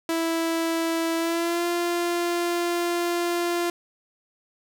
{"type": "tone with pitch glide", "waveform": "sawtooth", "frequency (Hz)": [329.6, 346.2], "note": ["E4", "F4"], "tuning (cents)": [0, -15], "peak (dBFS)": -19, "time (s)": [0.09, 3.7], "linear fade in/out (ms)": 2, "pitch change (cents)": 85, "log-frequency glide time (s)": [1.17, 1.66], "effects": []}